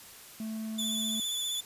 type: tone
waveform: triangle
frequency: 220 Hz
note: A3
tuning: in tune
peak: -32 dBFS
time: 0.4-1.2 s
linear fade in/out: 2 ms
type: tone with vibrato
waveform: sawtooth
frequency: 3479 Hz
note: A7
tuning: 20 cents flat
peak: -28 dBFS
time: 0.78-1.61 s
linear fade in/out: 10 ms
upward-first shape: triangle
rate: 15 Hz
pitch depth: 39 cents each way
effects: white hiss -50 dBFS RMS until 1.65 s + resampled to 32000 Hz